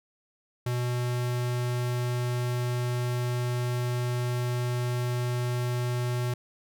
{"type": "tone", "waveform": "square", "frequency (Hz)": 122.8, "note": "B2", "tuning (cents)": -9, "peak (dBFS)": -27, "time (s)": [0.66, 6.34], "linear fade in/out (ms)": 5, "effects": []}